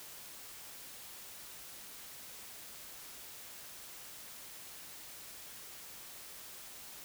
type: silence
effects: white hiss -50 dBFS RMS until 7.04 s